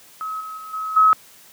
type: tone with level steps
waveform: sine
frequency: 1281 Hz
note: E6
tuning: 50 cents flat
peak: -25 / -30 / -33 / -24 / -10 dBFS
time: 0.21-1.13 s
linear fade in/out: 0 ms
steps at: 0.4 / 0.57 / 0.73 / 0.96 s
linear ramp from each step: 10 ms
effects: white hiss -48 dBFS RMS until 1.52 s + high-pass 100 Hz 12 dB/octave